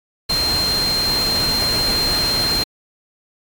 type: tone in noise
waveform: sine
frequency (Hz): 4174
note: C8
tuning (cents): -5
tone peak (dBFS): -17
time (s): 0.29-2.64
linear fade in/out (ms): 10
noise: pink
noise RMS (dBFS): -24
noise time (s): 0.29-2.64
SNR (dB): +4
effects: AAC 64 kbps